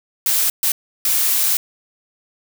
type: noise bursts at uneven times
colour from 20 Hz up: blue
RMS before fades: -17 dBFS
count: 3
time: 0.26-0.5 / 0.63-0.72 / 1.05-1.57 s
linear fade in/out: 2 ms
effects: none